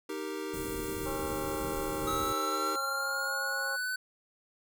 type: chord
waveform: square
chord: Eb major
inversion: none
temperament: equal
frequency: 311.1 / 392 / 466.2 Hz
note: Eb4 / G4 / Bb4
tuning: 0 / 0 / 0 cents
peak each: -40 / -39 / -42 dBFS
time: 0.09-2.76 s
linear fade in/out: 5 ms
type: band-stop noise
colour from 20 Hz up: pink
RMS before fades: -40 dBFS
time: 0.53-2.33 s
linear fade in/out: 10 ms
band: 520 to 6800 Hz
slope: 48 dB/octave
type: harmonic tone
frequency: 271.4 Hz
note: C#4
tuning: 36 cents flat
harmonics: 2 / 3 / 4 / 5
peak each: -40 / -42 / -43 / -44 dBFS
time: 1.05-3.77 s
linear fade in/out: 20 ms
type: linear sweep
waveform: square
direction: up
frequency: 1287 to 1510 Hz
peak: -32 dBFS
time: 2.07-3.96 s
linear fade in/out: 5 ms
effects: none